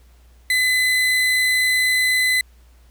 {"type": "tone", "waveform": "35% pulse", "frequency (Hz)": 2017, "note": "B6", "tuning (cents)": 36, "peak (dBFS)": -14, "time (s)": [0.5, 2.41], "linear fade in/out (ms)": 2, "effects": ["added 60 Hz sine -47 dBFS peak until 2.9 s", "pink hiss -59 dBFS RMS until 2.9 s"]}